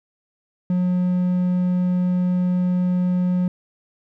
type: tone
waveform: triangle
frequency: 180.4 Hz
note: F#3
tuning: 44 cents flat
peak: -15 dBFS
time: 0.7-3.48 s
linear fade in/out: 2 ms
effects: none